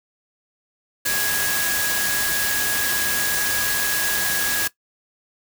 sine tone in noise, 1659 Hz, G#6, 2 cents flat, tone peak -24 dBFS, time 1.05-4.68 s, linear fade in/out 10 ms, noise white, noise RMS -23 dBFS, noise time 1.05-4.68 s, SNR -4 dB, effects noise-tail reverb RT60 0.1 s tail -17 dB re dry

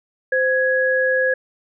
sine tone pair together, 518.1 / 1667 Hz, C5 / G#6, -17 / +6 cents, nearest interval octave + minor sixth, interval 2023 cents, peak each -18 dBFS, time 0.32-1.34 s, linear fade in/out 5 ms, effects none

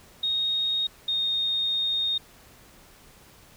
sine tone pair in turn, 3729 / 3695 Hz, A#7 / A#7, 0 / -16 cents, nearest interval unison, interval 16 cents, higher first, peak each -23 dBFS, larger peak neither, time 0.23-0.87 / 1.08-2.18 s, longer second, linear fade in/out 5 ms, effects pink hiss -53 dBFS RMS until 3.56 s

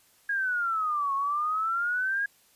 sine exponential two-way sweep, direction down then up, 1651 to 1090 to 1651 Hz, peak -25 dBFS, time 0.29-2.26 s, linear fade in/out 5 ms, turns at 1.14 s, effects white hiss -62 dBFS RMS until 2.55 s + resampled to 32000 Hz

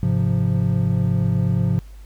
triangle chord, F minor, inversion first, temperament equal with one note detuned, 103.83 / 132.33 / 174.61 Hz, Ab2 / C3 / F3, 0 / +20 / 0 cents, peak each -19 dBFS, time 0.03-1.79 s, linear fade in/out 0 ms, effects added 50 Hz sine -37 dBFS peak until 2.05 s + pink hiss -55 dBFS RMS until 2.05 s

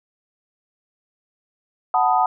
sine chord, B dominant seventh, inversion second, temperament equal, 740 / 880 / 987.8 / 1244.5 Hz, F#5 / A5 / B5 / D#6, 0 / 0 / 0 / 0 cents, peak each -18 / -20 / -23 / -22 dBFS, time 1.94-2.26 s, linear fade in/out 2 ms, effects none

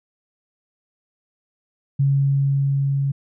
sine tone with level ramp, 138.59 Hz, C#3, in tune, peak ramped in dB -14 to -18 dBFS, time 1.99-3.12 s, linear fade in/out 10 ms, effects none

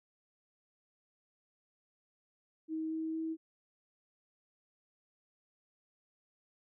sine tone with pitch steps, 317.6 / 319.8 / 322 Hz, D#4 / D#4 / E4, +36 / +48 / -41 cents, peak -34 dBFS, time 2.68-3.37 s, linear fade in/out 50 ms, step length 230 ms, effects none

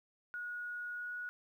sine tone with pitch glide, 1451 to 1460.2 Hz, F#6 to F#6, -34 to -23 cents, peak -39 dBFS, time 0.34-1.29 s, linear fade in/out 0 ms, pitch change +11 cents, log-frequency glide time 0.94-1.14 s, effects 12-bit

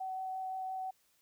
sine tone with vibrato, 755 Hz, F#5, 35 cents sharp, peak -36 dBFS, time 0-0.91 s, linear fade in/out 10 ms, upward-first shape sine, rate 5.8 Hz, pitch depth 8 cents each way, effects white hiss -72 dBFS RMS until 1.21 s

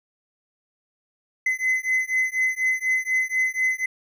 triangle beating tone pair, 2036 / 2040.1 Hz, C7 / C7, -48 / -44 cents, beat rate 4.1 Hz, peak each -22 dBFS, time 1.46-3.86 s, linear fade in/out 5 ms, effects none

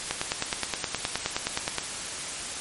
click train, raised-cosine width 0.2 ms, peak -8 dBFS, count 17, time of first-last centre 0.11-1.784 s, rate 9.56 Hz, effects white hiss -34 dBFS RMS until 2.6 s + MP3 48 kbps

